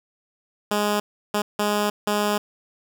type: tone bursts at uneven times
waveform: 10% pulse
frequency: 207.7 Hz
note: G#3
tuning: in tune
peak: -12 dBFS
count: 4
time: 0.71-1 / 1.34-1.42 / 1.59-1.9 / 2.07-2.38 s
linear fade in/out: 5 ms
effects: none